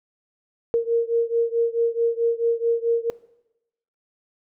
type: beating tone pair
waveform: sine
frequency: 462.8 / 467.4 Hz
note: A#4 / A#4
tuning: -13 / +5 cents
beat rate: 4.6 Hz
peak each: -21 / -22 dBFS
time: 0.74-3.1 s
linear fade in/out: 0 ms
effects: noise-tail reverb RT60 0.9 s tail -20 dB re dry